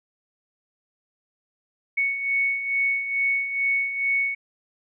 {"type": "beating tone pair", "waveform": "sine", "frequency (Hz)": [2217, 2219.3], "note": ["C#7", "C#7"], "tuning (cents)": [0, 1], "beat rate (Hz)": 2.3, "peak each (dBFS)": [-29, -22], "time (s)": [1.97, 4.35], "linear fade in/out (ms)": 10, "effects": []}